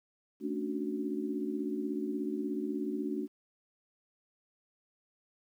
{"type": "chord", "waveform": "sine", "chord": "D major seventh", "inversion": "second", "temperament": "equal", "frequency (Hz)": [220, 277.2, 293.7, 370], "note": ["A3", "C#4", "D4", "F#4"], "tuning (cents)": [0, 0, 0, 0], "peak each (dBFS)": [-38, -39, -36, -38], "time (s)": [0.4, 3.28], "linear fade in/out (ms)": 50, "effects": ["11-bit"]}